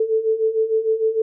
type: beating tone pair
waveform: sine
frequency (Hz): 437.8 / 444.4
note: A4 / A4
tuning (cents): -9 / +17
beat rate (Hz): 6.6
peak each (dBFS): -22 / -18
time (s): 0-1.22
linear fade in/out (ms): 5
effects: none